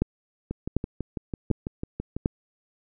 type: two click trains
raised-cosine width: 3 ms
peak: -17 / -9 dBFS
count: 11 / 4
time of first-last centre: 0.51-2.166 / 0.02-2.259 s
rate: 6.04 / 1.34 Hz
effects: none